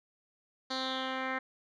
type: tone with low-pass filter sweep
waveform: 10% pulse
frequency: 261.6 Hz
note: C4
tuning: in tune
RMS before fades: -35 dBFS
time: 0.7-1.39 s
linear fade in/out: 10 ms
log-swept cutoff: 4600 to 2000 Hz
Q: 4.5
effects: none